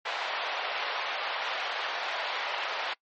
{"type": "band-pass noise", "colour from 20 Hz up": "pink", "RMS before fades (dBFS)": -33, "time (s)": [0.05, 2.94], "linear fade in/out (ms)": 10, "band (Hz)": [620, 3800], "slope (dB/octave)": 24, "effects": ["noise-tail reverb RT60 0.1 s tail -24 dB re dry", "MP3 32 kbps"]}